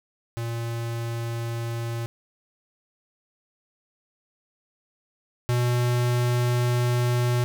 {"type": "tone pair in turn", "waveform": "square", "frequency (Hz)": [116.5, 122.04], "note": ["A#2", "B2"], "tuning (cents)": [-1, -20], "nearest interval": "minor second", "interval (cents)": 81, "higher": "second", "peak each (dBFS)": [-28, -21], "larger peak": "second", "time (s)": [[0.37, 2.06], [5.49, 7.44]], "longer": "second", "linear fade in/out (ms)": 0, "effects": []}